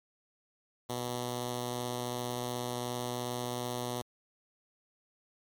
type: tone with notch filter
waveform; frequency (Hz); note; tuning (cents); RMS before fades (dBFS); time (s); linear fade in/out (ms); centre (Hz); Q
5% pulse; 122.7; B2; -11; -36; 0.89-4.02; 10; 1500; 1.1
effects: MP3 96 kbps